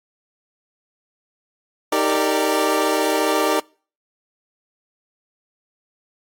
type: chord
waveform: 25% pulse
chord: Eb major seventh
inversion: none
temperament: equal with one note detuned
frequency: 311.1 / 392 / 459.7 / 587.3 Hz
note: Eb4 / G4 / Bb4 / D5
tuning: 0 / 0 / -24 / 0 cents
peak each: -19 dBFS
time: 1.92-3.6 s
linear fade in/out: 5 ms
effects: noise-tail reverb RT60 0.4 s tail -25 dB re dry + AAC 64 kbps